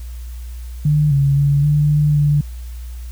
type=tone with pitch steps; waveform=sine; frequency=149.7 / 139.4 / 142.3 / 148.2 / 149.1 / 146.7 Hz; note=D3 / C#3 / C#3 / D3 / D3 / D3; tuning=+33 / +10 / +46 / +16 / +27 / -2 cents; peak=-11 dBFS; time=0.85-2.41 s; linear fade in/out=5 ms; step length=260 ms; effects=added 60 Hz sine -27 dBFS peak until 3.11 s + white hiss -47 dBFS RMS until 3.11 s